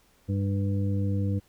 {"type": "harmonic tone with a mistuned harmonic", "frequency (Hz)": 99.3, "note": "G2", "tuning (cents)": 23, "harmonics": [1, 2, 3, 5], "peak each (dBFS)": [-25, -31, -35, -39], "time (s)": [0.28, 1.4], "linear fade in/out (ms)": 20, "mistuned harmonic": 5, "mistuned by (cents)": -19, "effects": ["pink hiss -63 dBFS RMS until 1.48 s"]}